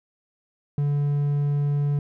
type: tone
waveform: triangle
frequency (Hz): 144.3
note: D3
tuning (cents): -30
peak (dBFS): -18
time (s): 0.78-1.99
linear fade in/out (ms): 2
effects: none